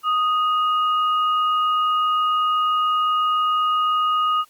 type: tone pair together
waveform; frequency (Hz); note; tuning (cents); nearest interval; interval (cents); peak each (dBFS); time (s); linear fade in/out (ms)
sine; 1243.8 / 2869; D#6 / F7; -1 / +46; octave + major second; 1447; -17 / -29; 0.03-4.45; 50
effects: white hiss -56 dBFS RMS until 4.49 s + Opus 48 kbps